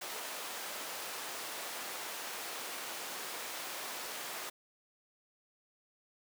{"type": "high-pass noise", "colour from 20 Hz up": "pink", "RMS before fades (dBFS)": -42, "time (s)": [0.01, 4.5], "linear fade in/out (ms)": 10, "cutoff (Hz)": 550, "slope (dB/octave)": 12, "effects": []}